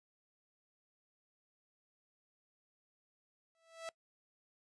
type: tone with exponential growth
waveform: sawtooth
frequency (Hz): 657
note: E5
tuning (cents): -6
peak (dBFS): -35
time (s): 3.55-3.89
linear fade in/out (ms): 0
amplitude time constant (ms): 73
effects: noise-tail reverb RT60 0.1 s tail -22 dB re dry + resampled to 22050 Hz